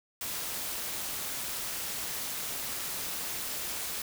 white noise with amplitude modulation, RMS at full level -33 dBFS, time 0.21-4.02 s, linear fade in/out 2 ms, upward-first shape sine, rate 297 Hz, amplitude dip 60%, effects none

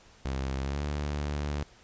sawtooth tone with pitch glide, 66.7 to 73.16 Hz, C2 to D2, +34 to -6 cents, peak -26 dBFS, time 0.25-1.63 s, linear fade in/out 0 ms, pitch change +160 cents, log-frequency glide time 0.61-0.83 s, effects pink hiss -57 dBFS RMS until 1.83 s + resampled to 16000 Hz

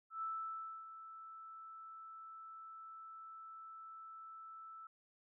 sine tone with ADSR envelope, 1318.5 Hz, E6, in tune, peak -38 dBFS, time 0.1-4.87 s, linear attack 120 ms, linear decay 630 ms, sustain -12 dB, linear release 3 ms, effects none

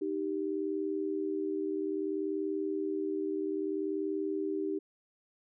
sine tone pair together, 310 / 390.6 Hz, D#4 / G4, -6 / -6 cents, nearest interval major third, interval 400 cents, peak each -34 / -33 dBFS, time 0.01-4.79 s, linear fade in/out 10 ms, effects none

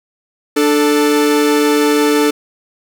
45% pulse tone pair together, 295.3 / 440 Hz, D4 / A4, +10 / 0 cents, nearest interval perfect fifth, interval 690 cents, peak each -13 dBFS, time 0.56-2.31 s, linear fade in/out 10 ms, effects none

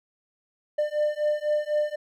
triangle beating tone pair, 597 / 601 Hz, D5 / D5, +28 / +40 cents, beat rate 4 Hz, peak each -24 / -24 dBFS, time 0.78-1.96 s, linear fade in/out 10 ms, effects none

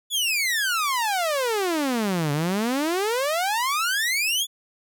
sawtooth exponential two-way sweep, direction down then up, 3500 to 140.7 to 3500 Hz, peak -18 dBFS, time 0.1-4.47 s, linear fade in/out 50 ms, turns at 2.32 s, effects none

